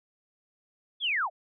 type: linear sweep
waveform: sine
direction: down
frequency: 3520 to 585 Hz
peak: -25 dBFS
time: 1-1.3 s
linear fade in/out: 50 ms
effects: none